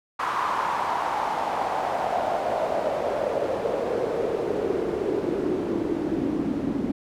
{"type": "noise with band-pass filter sweep", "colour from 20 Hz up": "pink", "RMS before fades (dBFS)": -26, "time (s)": [0.19, 6.92], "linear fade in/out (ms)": 10, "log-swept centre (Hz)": [1100, 260], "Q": 4.1, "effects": []}